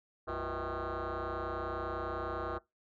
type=tone with frequency modulation; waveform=sine; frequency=370 Hz; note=F#4; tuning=in tune; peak=-32 dBFS; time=0.27-2.59 s; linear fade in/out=20 ms; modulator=142 Hz; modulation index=7.3; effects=noise-tail reverb RT60 0.2 s tail -23 dB re dry + tanh soft clip ceiling -33 dBFS